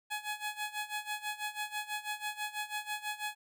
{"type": "tone with tremolo", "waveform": "15% pulse", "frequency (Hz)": 843, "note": "G#5", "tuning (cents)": 26, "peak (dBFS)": -27, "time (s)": [0.1, 3.35], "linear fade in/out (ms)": 20, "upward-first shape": "sine", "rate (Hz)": 6.1, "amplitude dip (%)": 85, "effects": []}